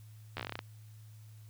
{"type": "slowing click train", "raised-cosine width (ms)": 0.3, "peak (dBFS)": -21, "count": 11, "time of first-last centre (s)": [0.37, 0.591], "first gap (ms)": 12, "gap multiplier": 1.13, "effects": ["added 108 Hz sine -50 dBFS peak until 1.49 s", "white hiss -66 dBFS RMS until 1.49 s"]}